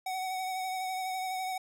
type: tone with vibrato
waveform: square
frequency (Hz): 749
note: F#5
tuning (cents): +21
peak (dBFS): -33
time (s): 0.06-1.58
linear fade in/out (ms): 5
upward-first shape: triangle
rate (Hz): 12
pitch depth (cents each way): 29
effects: none